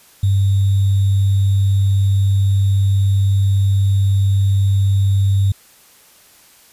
sine tone with sample-and-hold, 98.1 Hz, G2, 2 cents sharp, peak -11 dBFS, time 0.23-5.52 s, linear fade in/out 5 ms, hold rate 3675 Hz, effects white hiss -48 dBFS RMS until 6.72 s + resampled to 32000 Hz

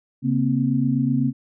sine tone cluster, 137 / 234.5 / 262.5 Hz, C#3 / A#3 / C4, -20 / +11 / +6 cents, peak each -22 dBFS, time 0.22-1.33 s, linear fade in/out 50 ms, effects none

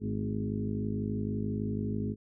harmonic tone with a mistuned harmonic, 51.91 Hz, G#1, in tune, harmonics 1 / 2 / 3 / 4 / 5 / 6 / 7 / 8, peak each -44 / -35 / -40 / -34 / -38 / -44 / -45 / -41 dBFS, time 0-2.16 s, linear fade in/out 50 ms, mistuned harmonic 4, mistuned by +46 cents, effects none

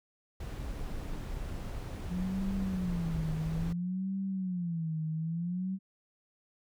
brown noise, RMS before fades -38 dBFS, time 0.4-3.73 s, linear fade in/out 5 ms
sine tone with vibrato, 174.61 Hz, F3, in tune, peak -31 dBFS, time 2.08-5.79 s, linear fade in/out 50 ms, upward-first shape sine, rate 0.59 Hz, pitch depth 180 cents each way
effects none

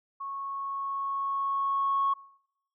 sine tone with level ramp, 1101 Hz, C#6, 12 cents flat, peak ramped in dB -34 to -22 dBFS, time 0.2-2.14 s, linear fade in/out 10 ms, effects noise-tail reverb RT60 0.8 s tail -24 dB re dry + tanh soft clip ceiling -18 dBFS

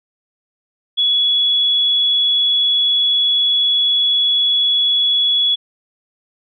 sine tone, 3382 Hz, G#7, 31 cents sharp, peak -12 dBFS, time 0.97-5.56 s, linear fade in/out 20 ms, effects none

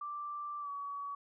sine tone with pitch glide, 1174.7 to 1133.4 Hz, D6 to C#6, 0 to +38 cents, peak -38 dBFS, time 0.01-1.15 s, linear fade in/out 5 ms, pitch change -62 cents, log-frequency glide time 0.6-0.7 s, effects none

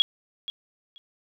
sine tone with echo, 3306 Hz, G#7, 9 cents flat, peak -15 dBFS, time 0-0.02 s, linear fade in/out 0 ms, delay 480 ms, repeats 2, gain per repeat -15 dB, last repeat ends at 0.98 s, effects none

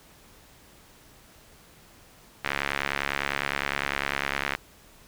sawtooth tone with band-pass filter, 69.9 Hz, C#2, 15 cents sharp, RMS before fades -30 dBFS, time 2.44-4.56 s, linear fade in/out 10 ms, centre 2000 Hz, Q 1.7, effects pink hiss -54 dBFS RMS until 5.07 s

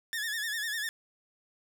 sawtooth tone with vibrato, 1760 Hz, A6, in tune, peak -28 dBFS, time 0.13-0.89 s, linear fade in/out 0 ms, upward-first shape sine, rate 10 Hz, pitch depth 87 cents each way, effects none

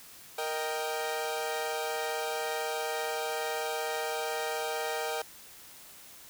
sawtooth chord, Eb major, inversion second, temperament equal, 466.2 / 622.3 / 784 Hz, Bb4 / Eb5 / G5, 0 / 0 / 0 cents, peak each -31 / -33 / -32 dBFS, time 0.38-5.22 s, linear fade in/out 5 ms, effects white hiss -51 dBFS RMS until 6.29 s

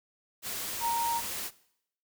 sine tone in noise, 932.3 Hz, A#5, in tune, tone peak -27 dBFS, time 0.8-1.22 s, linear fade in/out 50 ms, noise white, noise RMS -36 dBFS, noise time 0.42-1.51 s, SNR +6 dB, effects noise-tail reverb RT60 0.7 s tail -19 dB re dry

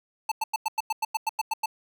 square tone bursts, 880 Hz, A5, in tune, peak -24 dBFS, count 12, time 0.29-1.659 s, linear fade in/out 5 ms, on 27 ms, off 95 ms, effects none

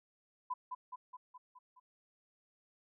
sine tone with echo, 1001 Hz, B5, 23 cents sharp, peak -34 dBFS, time 0.5-0.54 s, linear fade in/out 10 ms, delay 210 ms, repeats 6, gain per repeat -4 dB, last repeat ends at 1.8 s, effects none

